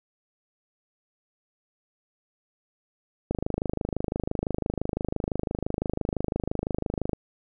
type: click train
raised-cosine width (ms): 2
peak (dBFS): -13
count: 100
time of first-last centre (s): 3.31-7.132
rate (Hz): 25.9
effects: none